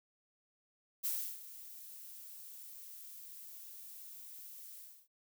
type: noise with ADSR envelope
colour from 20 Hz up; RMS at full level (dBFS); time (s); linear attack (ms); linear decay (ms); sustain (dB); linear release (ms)
violet; -35; 1.03-5.08; 24; 320; -16; 300
effects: none